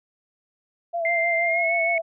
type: tone with vibrato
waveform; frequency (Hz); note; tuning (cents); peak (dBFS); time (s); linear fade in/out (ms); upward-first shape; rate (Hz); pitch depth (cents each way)
sine; 673; E5; +36; -23; 0.93-2.02; 20; sine; 6.4; 39
type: tone with pitch glide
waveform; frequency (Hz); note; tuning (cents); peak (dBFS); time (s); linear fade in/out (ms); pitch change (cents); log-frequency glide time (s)
sine; 2093 to 2206; C7 to C#7; 0 to -9; -21; 1.05-1.98; 2; +91; 1.43-1.72
effects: none